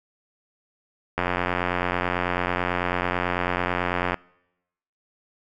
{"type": "click train", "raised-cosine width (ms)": 0.5, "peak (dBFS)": -8, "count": 265, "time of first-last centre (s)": [1.18, 4.143], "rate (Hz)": 89.1, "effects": ["noise-tail reverb RT60 0.9 s tail -25 dB re dry"]}